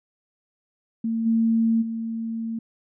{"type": "tone with level steps", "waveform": "sine", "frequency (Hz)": 226.6, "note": "A#3", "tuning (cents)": -49, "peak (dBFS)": [-22, -17, -26], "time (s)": [1.04, 2.59], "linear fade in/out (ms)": 5, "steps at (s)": [1.25, 1.81], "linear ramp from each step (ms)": 20, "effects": []}